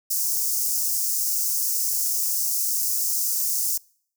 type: high-pass noise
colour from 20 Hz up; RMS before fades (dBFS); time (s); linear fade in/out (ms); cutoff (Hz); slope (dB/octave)
white; -24; 0.1-3.78; 10; 5200; 48
effects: noise-tail reverb RT60 0.6 s tail -26 dB re dry